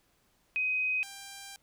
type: tone pair in turn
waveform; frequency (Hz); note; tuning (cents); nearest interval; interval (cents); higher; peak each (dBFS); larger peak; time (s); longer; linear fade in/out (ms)
sine / 5% pulse; 2515 / 792.2; D#7 / G5; +18 / +18; octave + minor sixth; 2000; first; -27 / -32; first; 0.56-1.03 / 1.03-1.56; second; 0
effects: pink hiss -70 dBFS RMS until 1.62 s